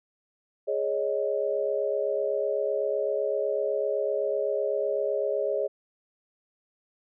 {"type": "chord", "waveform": "sine", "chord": "Ab suspended fourth", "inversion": "none", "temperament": "equal", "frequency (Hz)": [415.3, 554.4, 622.3], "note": ["Ab4", "Db5", "Eb5"], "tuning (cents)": [0, 0, 0], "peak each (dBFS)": [-29, -28, -30], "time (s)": [0.67, 5.68], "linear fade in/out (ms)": 20, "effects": []}